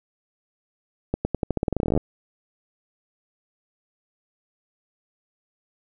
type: accelerating click train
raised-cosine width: 2 ms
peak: -9 dBFS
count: 20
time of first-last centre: 1.14-1.976 s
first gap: 110 ms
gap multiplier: 0.88
effects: none